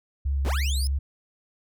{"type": "tone with vibrato", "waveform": "sine", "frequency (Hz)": 68.4, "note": "C#2", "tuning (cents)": -23, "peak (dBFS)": -22, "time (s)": [0.25, 0.99], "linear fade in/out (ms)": 10, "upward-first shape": "triangle", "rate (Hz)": 3.2, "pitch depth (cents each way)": 35}
{"type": "linear sweep", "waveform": "25% pulse", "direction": "up", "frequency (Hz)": [31.35, 5274], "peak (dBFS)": -26, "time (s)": [0.45, 0.87], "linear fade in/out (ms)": 0}
{"effects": []}